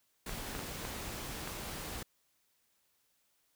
pink noise, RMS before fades -42 dBFS, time 0.26-2.03 s, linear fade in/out 5 ms
clicks, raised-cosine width 0.5 ms, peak -25 dBFS, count 5, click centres 0.294 / 0.551 / 0.592 / 0.851 / 1.475 s
effects white hiss -75 dBFS RMS until 3.55 s

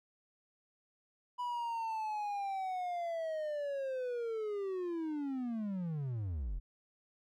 triangle linear sweep, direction down, 987.8 to 35.14 Hz, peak -33 dBFS, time 1.38-6.6 s, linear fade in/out 20 ms, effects none

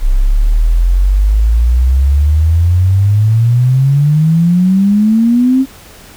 sine exponential sweep, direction up, 31.32 to 269.7 Hz, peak -6 dBFS, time 0-5.66 s, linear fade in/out 50 ms, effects pink hiss -37 dBFS RMS until 6.16 s

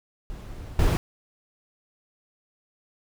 brown noise with level steps, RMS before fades -38 / -19 dBFS, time 0.3-0.97 s, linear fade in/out 0 ms, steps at 0.79 s, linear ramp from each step 2 ms, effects none

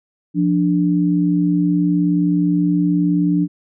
sine tone pair together, 174.61 / 293.7 Hz, F3 / D4, 0 / 0 cents, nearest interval major sixth, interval 900 cents, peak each -16 dBFS, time 0.34-3.48 s, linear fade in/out 50 ms, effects none

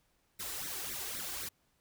white noise with flanger, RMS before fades -40 dBFS, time 0.39-1.49 s, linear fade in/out 10 ms, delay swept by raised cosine 0.5 to 2.7 ms, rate 3.8 Hz, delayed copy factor +0.85, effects pink hiss -74 dBFS RMS until 1.8 s

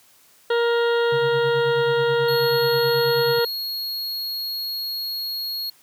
harmonic tone, 470 Hz, A#4, 14 cents sharp, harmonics 1 / 2 / 3 / 4 / 6 / 7 / 8 / 9, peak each -18 / -28 / -27 / -33 / -37 / -35 / -37 / -40 dBFS, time 0.5-3.45 s, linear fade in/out 5 ms
sine tone with tremolo, 138.59 Hz, C#3, in tune, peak -26 dBFS, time 1.12-3.39 s, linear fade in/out 2 ms, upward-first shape sine, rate 9.3 Hz, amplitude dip 90%
square tone, 4307 Hz, C8, 49 cents sharp, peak -26 dBFS, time 2.28-5.7 s, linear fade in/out 5 ms
effects white hiss -55 dBFS RMS until 5.82 s + high-pass 80 Hz 12 dB/octave

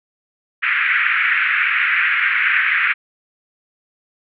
white band-pass noise, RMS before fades -17 dBFS, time 0.62-2.94 s, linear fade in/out 20 ms, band 1400 to 2400 Hz, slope 48 dB/octave, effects none

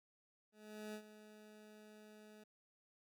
20% pulse tone with ADSR envelope, 213 Hz, G#3, 44 cents sharp, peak -40 dBFS, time 0.52-2.44 s, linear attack 420 ms, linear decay 77 ms, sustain -13 dB, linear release 9 ms, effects none

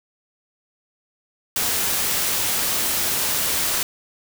white noise, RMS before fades -22 dBFS, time 1.56-3.83 s, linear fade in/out 2 ms, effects none

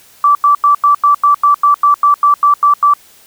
sine tone bursts, 1161 Hz, D6, 20 cents flat, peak -5 dBFS, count 14, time 0.24-2.937 s, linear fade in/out 2 ms, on 110 ms, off 89 ms, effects white hiss -44 dBFS RMS until 3.26 s

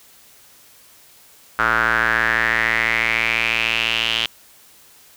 square tone with band-pass filter sweep, 57 Hz, A#1, 38 cents flat, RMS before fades -19 dBFS, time 1.59-4.26 s, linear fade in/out 0 ms, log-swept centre 1400 to 3100 Hz, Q 5.6, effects white hiss -49 dBFS RMS until 5.16 s

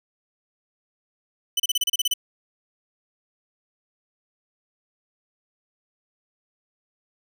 sawtooth tone bursts, 3002 Hz, F#7, 24 cents sharp, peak -16 dBFS, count 10, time 1.57-2.138 s, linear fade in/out 5 ms, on 28 ms, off 32 ms, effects none

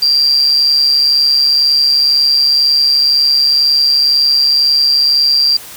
sine tone with amplitude modulation, 4733 Hz, D8, 13 cents sharp, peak -5 dBFS, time 0.02-5.57 s, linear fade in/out 5 ms, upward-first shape sine, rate 142 Hz, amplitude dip 60%, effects white hiss -32 dBFS RMS until 5.76 s

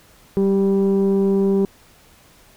sine tone pair together, 194.76 / 392 Hz, G3 / G4, -11 / 0 cents, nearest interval octave, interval 1211 cents, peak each -15 dBFS, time 0.37-1.65 s, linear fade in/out 0 ms, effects tanh soft clip ceiling -11 dBFS + pink hiss -51 dBFS RMS until 2.56 s

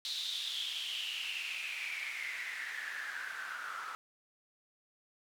white noise with band-pass filter sweep, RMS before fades -40 dBFS, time 0.05-3.95 s, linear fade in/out 0 ms, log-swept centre 3900 to 1300 Hz, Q 7.6, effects none

